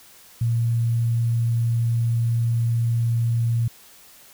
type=tone with sample-and-hold; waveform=sine; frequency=116.54 Hz; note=A#2; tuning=in tune; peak=-18 dBFS; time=0.41-3.68 s; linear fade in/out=5 ms; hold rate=11025 Hz; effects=white hiss -49 dBFS RMS until 4.33 s